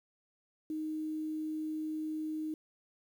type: tone with quantisation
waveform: sine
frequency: 311.1 Hz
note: D#4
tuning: in tune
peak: -34 dBFS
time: 0.7-2.54 s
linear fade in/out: 2 ms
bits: 10
effects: none